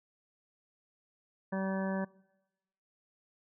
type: harmonic tone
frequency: 191.9 Hz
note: G3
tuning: 37 cents flat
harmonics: 1 / 2 / 3 / 4 / 5 / 6 / 8 / 9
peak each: -33 / -43 / -38 / -46 / -43 / -49 / -47 / -45 dBFS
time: 1.52-2.05 s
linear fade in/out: 10 ms
effects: noise-tail reverb RT60 1.0 s tail -23 dB re dry